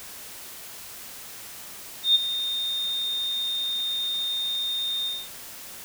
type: tone with ADSR envelope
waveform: sine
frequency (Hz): 3655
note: A#7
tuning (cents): -35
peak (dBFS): -13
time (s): 2.03-5.29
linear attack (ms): 120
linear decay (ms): 21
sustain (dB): -12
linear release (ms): 230
effects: white hiss -41 dBFS RMS until 5.84 s